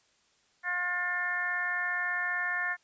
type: harmonic tone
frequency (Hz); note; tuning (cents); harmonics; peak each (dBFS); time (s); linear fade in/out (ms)
356.5; F4; +36; 2 / 3 / 4 / 5 / 6; -40 / -40 / -36 / -30 / -40; 0.63-2.77; 50
effects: white hiss -68 dBFS RMS until 2.83 s + resampled to 16000 Hz